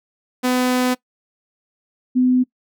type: tone pair in turn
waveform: sawtooth / sine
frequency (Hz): 251.6 / 252.8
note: B3 / B3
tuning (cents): +32 / +41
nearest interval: unison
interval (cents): 9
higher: second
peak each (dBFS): -12 / -12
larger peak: neither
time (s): 0.43-0.95 / 2.15-2.44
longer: first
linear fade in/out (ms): 20
effects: noise-tail reverb RT60 0.1 s tail -21 dB re dry